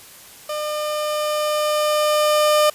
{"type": "tone with level ramp", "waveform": "30% pulse", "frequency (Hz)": 603, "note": "D5", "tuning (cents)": 46, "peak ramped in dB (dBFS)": [-21, -10], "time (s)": [0.49, 2.7], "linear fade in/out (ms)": 5, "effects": ["white hiss -43 dBFS RMS until 2.74 s", "resampled to 32000 Hz"]}